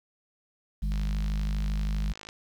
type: harmonic tone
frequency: 50.4 Hz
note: G1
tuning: 49 cents sharp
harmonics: 1 / 3 / 4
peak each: -26 / -36 / -38 dBFS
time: 0.82-2.13 s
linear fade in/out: 10 ms
type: click train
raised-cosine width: 0.2 ms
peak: -25 dBFS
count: 73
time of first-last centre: 0.92-2.289 s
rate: 52.6 Hz
effects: 9-bit